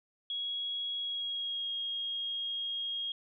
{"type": "tone with pitch glide", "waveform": "sine", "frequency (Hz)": [3322, 3263], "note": ["G#7", "G#7"], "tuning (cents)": [0, -31], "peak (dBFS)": -33, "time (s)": [0.3, 3.12], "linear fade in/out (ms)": 2, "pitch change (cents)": -31, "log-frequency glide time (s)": [0.98, 1.71], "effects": []}